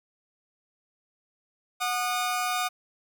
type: tone pair together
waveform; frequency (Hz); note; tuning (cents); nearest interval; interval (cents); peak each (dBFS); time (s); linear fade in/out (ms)
sawtooth; 733.3 / 1223; F#5 / D#6; -16 / -30; major sixth; 886; -25; 1.8-2.69; 20
effects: none